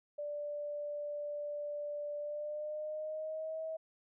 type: tone with pitch glide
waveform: sine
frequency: 587 to 640.1 Hz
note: D5 to D#5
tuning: -1 to +49 cents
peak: -37 dBFS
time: 0.18-3.77 s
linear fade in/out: 10 ms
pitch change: +150 cents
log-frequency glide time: 2.18-3.62 s
effects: none